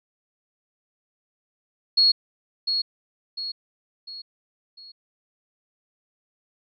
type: tone with echo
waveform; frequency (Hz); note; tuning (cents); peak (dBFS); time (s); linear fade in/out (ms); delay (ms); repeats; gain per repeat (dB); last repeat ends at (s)
sine; 4322; C#8; -45; -14; 1.97-2.12; 10; 700; 4; -7; 4.92
effects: none